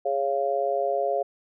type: harmonic tone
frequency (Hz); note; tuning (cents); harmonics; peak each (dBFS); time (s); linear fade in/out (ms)
138.59; C#3; 0; 3 / 4 / 5; -29 / -26 / -26; 0.05-1.23; 10
effects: none